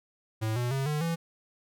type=tone with pitch steps; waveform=square; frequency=110 / 122.05 / 135.43 / 150.26 / 166.73 Hz; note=A2 / B2 / C#3 / D3 / E3; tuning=0 / -20 / -40 / +40 / +20 cents; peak=-28 dBFS; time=0.41-1.16 s; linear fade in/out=20 ms; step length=150 ms; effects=none